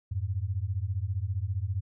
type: beating tone pair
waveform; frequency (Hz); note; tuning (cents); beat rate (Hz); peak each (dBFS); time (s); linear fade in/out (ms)
sine; 88.7 / 103.7; F2 / G#2; +27 / -2; 15; -31; 0.11-1.81; 10
effects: none